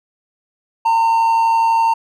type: tone with amplitude modulation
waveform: triangle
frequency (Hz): 912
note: A#5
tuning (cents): -38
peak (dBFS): -8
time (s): 0.85-1.94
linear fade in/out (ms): 10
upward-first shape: sine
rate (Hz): 112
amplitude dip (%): 35
effects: none